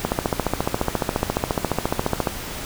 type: click train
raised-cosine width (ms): 1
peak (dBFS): -5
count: 33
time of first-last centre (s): 0.05-2.272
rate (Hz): 14.4
effects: pink hiss -32 dBFS RMS until 2.65 s